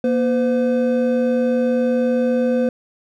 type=tone pair together; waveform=triangle; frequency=237.4 / 509.5 Hz; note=A#3 / C5; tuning=+32 / -46 cents; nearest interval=octave + minor second; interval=1322 cents; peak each=-16 dBFS; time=0.04-2.69 s; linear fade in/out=2 ms; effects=none